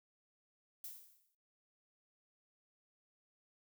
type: noise with exponential decay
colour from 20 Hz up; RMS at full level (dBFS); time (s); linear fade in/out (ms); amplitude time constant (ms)
violet; -45; 0.84-1.35; 2; 110
effects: noise-tail reverb RT60 0.5 s tail -23 dB re dry